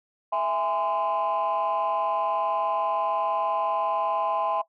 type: chord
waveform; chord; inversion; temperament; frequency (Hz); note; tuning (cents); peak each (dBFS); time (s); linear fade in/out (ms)
sine; E augmented; none; just; 659.3 / 824.1 / 1030.1; E5 / G#5 / B#5; 0 / -14 / -27; -26; 0.32-4.62; 10
effects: noise-tail reverb RT60 0.1 s tail -17 dB re dry + tanh soft clip ceiling -18 dBFS